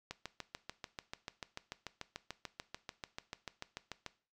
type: click train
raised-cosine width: 0.2 ms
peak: -24 dBFS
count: 28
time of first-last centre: 0.11-4.063 s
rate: 6.83 Hz
effects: noise-tail reverb RT60 0.4 s tail -17 dB re dry